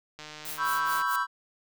click train, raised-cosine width 0.2 ms, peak -25 dBFS, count 127, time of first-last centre 0.19-1.019 s, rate 152 Hz
blue noise with tremolo, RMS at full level -36 dBFS, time 0.45-1.16 s, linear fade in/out 2 ms, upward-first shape sine, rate 4.6 Hz, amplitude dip 100%
triangle chord, C# half-diminished seventh, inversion third, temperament equal, 987.8 / 1108.7 / 1318.5 / 1568 Hz, B5 / C#6 / E6 / G6, 0 / 0 / 0 / 0 cents, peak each -29 dBFS, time 0.57-1.27 s, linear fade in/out 50 ms
effects none

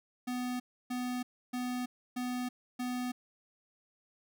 square tone bursts, 248.7 Hz, B3, 12 cents sharp, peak -34 dBFS, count 5, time 0.27-3.12 s, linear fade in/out 10 ms, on 330 ms, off 300 ms, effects none

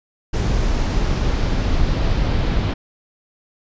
brown noise with low-pass filter sweep, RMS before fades -18 dBFS, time 0.33-2.74 s, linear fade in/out 10 ms, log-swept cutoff 6700 to 4000 Hz, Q 1.4, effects resampled to 16000 Hz

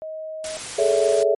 sine tone, 630 Hz, D#5, 21 cents sharp, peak -29 dBFS, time 0.02-0.57 s, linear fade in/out 0 ms
white noise, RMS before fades -32 dBFS, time 0.44-1.23 s, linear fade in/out 2 ms
sine chord, A major seventh, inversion third, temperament equal with one note detuned, 415.3 / 440 / 566 / 659.3 Hz, G#4 / A4 / C#5 / E5, 0 / 0 / +36 / 0 cents, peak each -21 dBFS, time 0.78-1.35 s, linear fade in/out 10 ms
effects MP3 48 kbps

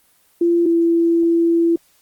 sine tone pair in turn, 341.9 / 335.8 Hz, F4 / E4, -37 / +32 cents, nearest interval unison, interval 31 cents, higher first, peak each -12 dBFS, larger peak neither, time 0.41-0.66 / 0.66-1.76 s, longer second, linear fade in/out 5 ms, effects white hiss -57 dBFS RMS until 2.01 s + Opus 24 kbps

